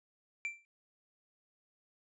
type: tone with exponential decay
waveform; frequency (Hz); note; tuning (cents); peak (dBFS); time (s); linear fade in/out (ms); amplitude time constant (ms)
triangle; 2349; D7; 0; -30; 0.45-0.65; 0; 43
effects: resampled to 22050 Hz